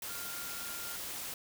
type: tone in noise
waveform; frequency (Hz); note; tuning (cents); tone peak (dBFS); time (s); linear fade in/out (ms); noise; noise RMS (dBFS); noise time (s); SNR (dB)
sine; 1400; F6; +4; -47; 0.09-0.96; 2; white; -41; 0.02-1.34; -9
effects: none